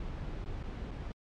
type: noise with dropouts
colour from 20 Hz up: brown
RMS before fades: -39 dBFS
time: 0-1.12 s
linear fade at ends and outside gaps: 2 ms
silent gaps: 0.443-0.459 / 0.63-0.635 / 0.909-0.913 s
effects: low-pass 4000 Hz 12 dB/octave + MP3 64 kbps